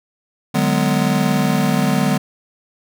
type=chord; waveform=square; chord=G# half-diminished seventh; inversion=second; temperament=just; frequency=149.51 / 186.89 / 207.7 / 249.2 Hz; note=D3 / F#3 / G#3 / B3; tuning=+31 / +18 / 0 / +16 cents; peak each=-21 dBFS; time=0.54-2.18 s; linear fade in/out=10 ms; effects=none